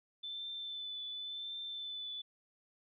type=tone with vibrato; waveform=sine; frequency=3520 Hz; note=A7; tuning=in tune; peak=-40 dBFS; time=0.23-2.22 s; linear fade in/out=10 ms; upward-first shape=triangle; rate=0.92 Hz; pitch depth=25 cents each way; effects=none